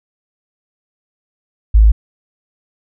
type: tone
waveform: sine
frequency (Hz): 53.5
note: A1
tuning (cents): -48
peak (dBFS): -4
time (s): 1.74-1.92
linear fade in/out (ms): 10
effects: none